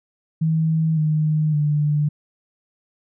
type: tone with pitch steps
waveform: sine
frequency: 160 / 154.19 / 148.6 Hz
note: D#3 / D#3 / D3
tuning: +49 / -15 / +21 cents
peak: -16 dBFS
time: 0.41-2.09 s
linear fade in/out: 10 ms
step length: 560 ms
effects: none